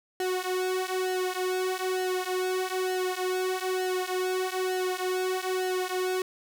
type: tone with flanger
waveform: sawtooth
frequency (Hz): 370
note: F#4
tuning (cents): 0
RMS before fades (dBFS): -29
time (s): 0.2-6.22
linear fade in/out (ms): 2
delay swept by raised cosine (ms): 0.83 to 4.43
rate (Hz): 1.1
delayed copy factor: -0.9
effects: none